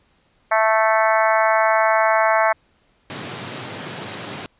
harmonic tone, 220 Hz, A3, in tune, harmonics 3 / 4 / 5 / 6 / 7 / 8 / 9 / 10, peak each -18 / -20 / -22 / -24 / -25 / -26 / -27 / -28 dBFS, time 0.51-2.53 s, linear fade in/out 10 ms
pink high-pass noise, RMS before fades -31 dBFS, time 3.1-4.46 s, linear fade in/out 0 ms, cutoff 100 Hz, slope 96 dB/octave
effects pink hiss -61 dBFS RMS until 4.59 s + resampled to 8000 Hz

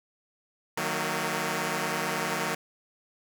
5% pulse chord, D# minor, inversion none, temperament equal with one note detuned, 155.56 / 185 / 228.2 Hz, D#3 / F#3 / A#3, 0 / 0 / -37 cents, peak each -21 / -21 / -21 dBFS, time 0.77-2.55 s, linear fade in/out 5 ms, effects none

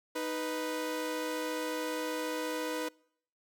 sawtooth tone pair together, 311.1 / 493.9 Hz, D#4 / B4, 0 / 0 cents, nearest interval minor sixth, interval 800 cents, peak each -33 / -31 dBFS, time 0.15-2.89 s, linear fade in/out 10 ms, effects noise-tail reverb RT60 0.7 s tail -26 dB re dry

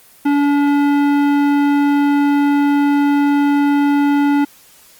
sine tone with tanh clipping, 286.3 Hz, D4, 44 cents flat, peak -13 dBFS, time 0.25-4.45 s, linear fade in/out 10 ms, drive 16 dB, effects white hiss -46 dBFS RMS until 4.99 s + Opus 24 kbps

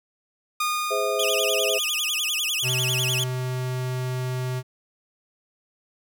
sawtooth tone with exponential decay, 1224 Hz, D#6, 29 cents flat, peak -18 dBFS, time 0.6-3.59 s, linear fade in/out 5 ms, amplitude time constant 650 ms
sine chord, Ab augmented, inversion none, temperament just, 415.3 / 519.1 / 648.9 Hz, Ab4 / C5 / E5, 0 / -14 / -27 cents, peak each -27 dBFS, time 0.9-1.79 s, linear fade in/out 20 ms
sawtooth tone with vibrato, 2956 Hz, F#7, 2 cents flat, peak -20 dBFS, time 1.19-3.24 s, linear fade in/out 5 ms, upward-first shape sine, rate 10 Hz, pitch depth 270 cents each way
square tone, 127.5 Hz, C3, 44 cents flat, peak -26 dBFS, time 2.62-4.63 s, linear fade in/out 50 ms
effects none

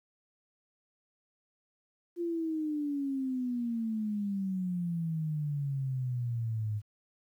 sine exponential sweep, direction down, 349.2 to 103.83 Hz, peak -30 dBFS, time 2.16-6.82 s, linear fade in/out 50 ms, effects 11-bit

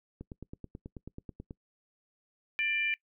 click train, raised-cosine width 3 ms, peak -29 dBFS, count 13, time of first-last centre 0.21-1.509 s, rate 9.24 Hz
harmonic tone, 593 Hz, D5, 17 cents sharp, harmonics 3 / 4 / 5, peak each -36 / -28 / -40 dBFS, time 2.59-2.94 s, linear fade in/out 0 ms
effects noise-tail reverb RT60 0.1 s tail -23 dB re dry

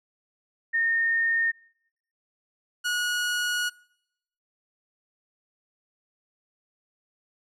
sine / sawtooth tone pair in turn, 1832 / 1454.1 Hz, A#6 / F#6, -31 / -31 cents, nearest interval major third, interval 400 cents, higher first, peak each -21 dBFS, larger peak neither, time 0.73-1.52 / 2.84-3.7 s, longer second, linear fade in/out 20 ms, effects noise-tail reverb RT60 0.8 s tail -25 dB re dry + low-pass 11000 Hz 12 dB/octave

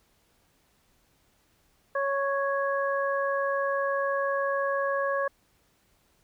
harmonic tone, 554 Hz, C#5, 1 cent flat, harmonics 1 / 2 / 3, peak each -27 / -30 / -32 dBFS, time 1.95-5.28 s, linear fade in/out 5 ms, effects pink hiss -67 dBFS RMS until 6.23 s

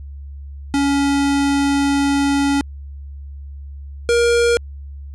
square tone pair in turn, 280.7 / 472.1 Hz, C#4 / A#4, +22 / +22 cents, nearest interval major sixth, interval 900 cents, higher second, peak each -15 / -13 dBFS, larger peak second, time 0.74-2.61 / 4.09-4.57 s, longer first, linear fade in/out 0 ms, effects added 70 Hz sine -30 dBFS peak until 5.14 s + resampled to 24000 Hz

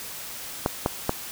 clicks, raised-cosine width 1 ms, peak -7 dBFS, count 3, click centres 0.661 / 0.861 / 1.094 s, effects white hiss -37 dBFS RMS until 1.31 s

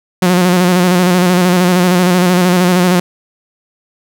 sawtooth tone with vibrato, 180 Hz, F#3, 47 cents flat, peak -4 dBFS, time 0.22-3 s, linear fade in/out 5 ms, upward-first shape square, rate 13 Hz, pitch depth 38 cents each way, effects none

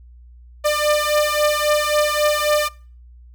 sawtooth beating tone pair, 596 / 599.7 Hz, D5 / D5, +25 / +36 cents, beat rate 3.7 Hz, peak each -15 dBFS, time 0.64-2.69 s, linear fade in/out 20 ms, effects noise-tail reverb RT60 0.4 s tail -23 dB re dry + added 60 Hz sine -41 dBFS peak until 3.34 s

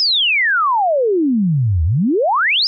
sine exponential two-way sweep, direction down then up, 5274 to 75.6 to 5274 Hz, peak -12 dBFS, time 0-2.67 s, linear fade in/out 0 ms, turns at 1.84 s, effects none

